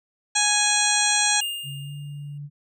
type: harmonic tone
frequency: 830.6 Hz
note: G#5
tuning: in tune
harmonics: 1 / 2 / 3 / 4 / 5 / 7 / 8 / 9 / 10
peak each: -27 / -27 / -27 / -27 / -27 / -27 / -27 / -27 / -27 dBFS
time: 0.35-1.41 s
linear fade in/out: 10 ms
type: tone with exponential decay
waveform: square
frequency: 2820 Hz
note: F7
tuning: 16 cents sharp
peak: -24 dBFS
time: 1.41-2.38 s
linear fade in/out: 5 ms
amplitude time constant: 210 ms
type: tone with pitch glide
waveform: sine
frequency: 140 to 144.94 Hz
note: C#3 to D3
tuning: +18 to -22 cents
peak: -32 dBFS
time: 1.63-2.5 s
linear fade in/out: 50 ms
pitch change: +60 cents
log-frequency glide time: 1.8-1.93 s
effects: none